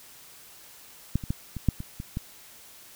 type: clicks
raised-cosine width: 5 ms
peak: -11 / -23 / -14 / -21 / -8 / -22 / -22 / -17 dBFS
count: 8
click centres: 1.156 / 1.238 / 1.305 / 1.567 / 1.687 / 1.804 / 2.001 / 2.171 s
effects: white hiss -50 dBFS RMS until 2.95 s

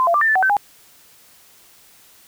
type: tone with pitch steps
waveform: sine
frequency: 1032 / 683 / 1180 / 1793 / 1753 / 753 / 1540 / 817 Hz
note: C6 / F5 / D6 / A6 / A6 / F#5 / G6 / G#5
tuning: -24 / -39 / +8 / +32 / -7 / +30 / -31 / -29 cents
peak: -13 dBFS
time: 0-0.568 s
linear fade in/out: 0 ms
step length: 71 ms
effects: white hiss -50 dBFS RMS until 2.27 s

